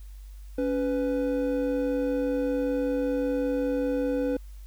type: tone pair together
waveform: triangle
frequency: 279.7 / 498.4 Hz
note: C#4 / B4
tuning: +16 / +16 cents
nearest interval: minor seventh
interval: 1000 cents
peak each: -25 dBFS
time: 0.58-4.37 s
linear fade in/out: 5 ms
effects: added 49 Hz sine -40 dBFS peak until 4.66 s + white hiss -61 dBFS RMS until 4.66 s